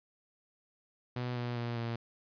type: tone with pitch steps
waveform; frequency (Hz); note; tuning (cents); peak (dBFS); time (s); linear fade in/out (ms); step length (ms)
sawtooth; 123.47 / 121.14 / 118.85 / 116.61; B2 / B2 / A#2 / A#2; 0 / -33 / +34 / +1; -30; 1.16-1.96; 5; 200
effects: resampled to 11025 Hz